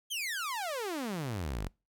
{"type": "exponential sweep", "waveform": "sawtooth", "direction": "down", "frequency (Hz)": [3296, 41.11], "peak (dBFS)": -30, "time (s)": [0.1, 1.69], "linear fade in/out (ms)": 20, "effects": ["noise-tail reverb RT60 0.3 s tail -26 dB re dry"]}